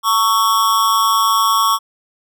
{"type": "tone with amplitude modulation", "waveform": "square", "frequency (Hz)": 1115, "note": "C#6", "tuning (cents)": 10, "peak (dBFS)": -9, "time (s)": [0.03, 1.79], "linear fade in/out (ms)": 50, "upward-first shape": "sine", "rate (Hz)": 209, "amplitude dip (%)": 80, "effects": []}